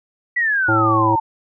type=exponential sweep; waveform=sine; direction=down; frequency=1976 to 880 Hz; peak=-15 dBFS; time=0.36-1.2 s; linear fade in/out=10 ms
type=harmonic tone; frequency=110 Hz; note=A2; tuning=in tune; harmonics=1 / 3 / 5 / 7 / 8; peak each=-21 / -19 / -25 / -26 / -24 dBFS; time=0.68-1.16 s; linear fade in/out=10 ms
effects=none